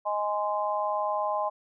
sine chord, Ab major, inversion second, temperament just, 623 / 830.6 / 1038.3 Hz, Eb5 / Ab5 / C6, +2 / 0 / -14 cents, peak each -30 dBFS, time 0.05-1.5 s, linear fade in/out 20 ms, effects none

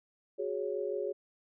sine chord, F# suspended second, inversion none, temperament just, 370 / 416.2 / 555 Hz, F#4 / G#4 / C#5, 0 / +4 / +2 cents, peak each -37 / -35 / -37 dBFS, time 0.38-1.13 s, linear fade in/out 20 ms, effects none

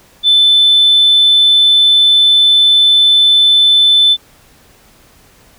sine tone, 3520 Hz, A7, in tune, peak -4 dBFS, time 0.23-4.17 s, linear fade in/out 50 ms, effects tanh soft clip ceiling -1 dBFS + pink hiss -46 dBFS RMS until 5.58 s

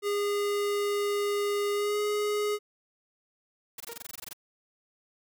square tone with pitch glide, 408.6 to 416.9 Hz, G#4 to G#4, -28 to +7 cents, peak -27 dBFS, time 0.02-2.59 s, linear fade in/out 50 ms, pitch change +35 cents, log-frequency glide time 1.73-1.99 s
white noise bursts, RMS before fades -40 dBFS, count 13, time 3.78-4.332 s, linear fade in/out 5 ms, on 24 ms, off 20 ms
sawtooth tone with exponential decay, 466.2 Hz, A#4, in tune, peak -32 dBFS, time 3.89-4.05 s, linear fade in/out 2 ms, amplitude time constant 33 ms
effects none

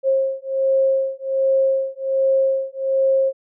sine beating tone pair, 535 / 536.3 Hz, C5 / C5, +38 / +43 cents, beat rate 1.3 Hz, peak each -19 dBFS, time 0.03-3.33 s, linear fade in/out 50 ms, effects none

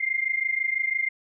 sine tone pair together, 2093 / 2119 Hz, C7 / C7, 0 / +21 cents, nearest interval unison, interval 21 cents, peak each -26 dBFS, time 0-1.09 s, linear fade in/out 10 ms, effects none

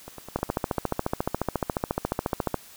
two click trains, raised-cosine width 1 ms, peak -10 / -24 dBFS, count 32 / 5, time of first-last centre 0.36-2.543 / 0.08-0.492 s, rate 14.2 / 9.71 Hz, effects white hiss -49 dBFS RMS until 2.76 s

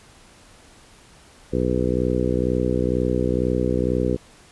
harmonic tone, 62.1 Hz, B1, 10 cents sharp, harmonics 1 / 2 / 3 / 4 / 5 / 6 / 7 / 8, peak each -27 / -27 / -27 / -27 / -27 / -27 / -27 / -27 dBFS, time 1.52-4.17 s, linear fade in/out 20 ms, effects pink hiss -50 dBFS RMS until 4.51 s + resampled to 24000 Hz

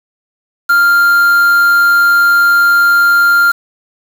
triangle tone with quantisation, 1395 Hz, F6, 2 cents flat, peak -4 dBFS, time 0.69-3.52 s, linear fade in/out 10 ms, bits 4, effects none

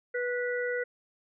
harmonic tone, 490 Hz, B4, 14 cents flat, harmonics 1 / 3 / 4, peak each -30 / -35 / -36 dBFS, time 0.14-0.84 s, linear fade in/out 10 ms, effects none

